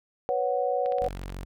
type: chord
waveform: sine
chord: B suspended second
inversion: none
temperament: equal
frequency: 493.9 / 554.4 / 740 Hz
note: B4 / C#5 / F#5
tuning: 0 / 0 / 0 cents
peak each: -28 dBFS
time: 0.29-1.08 s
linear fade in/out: 0 ms
type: click train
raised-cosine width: 0.3 ms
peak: -27 dBFS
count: 8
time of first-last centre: 0.86-1.295 s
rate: 16.1 Hz
type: tone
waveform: sawtooth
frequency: 46.25 Hz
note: F#1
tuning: in tune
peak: -31 dBFS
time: 1.01-1.45 s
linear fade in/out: 10 ms
effects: none